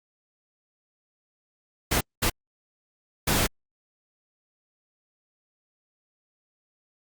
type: noise bursts at uneven times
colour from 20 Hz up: pink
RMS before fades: -23 dBFS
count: 3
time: 1.91-2.01 / 2.22-2.3 / 3.27-3.47 s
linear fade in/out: 10 ms
effects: Opus 48 kbps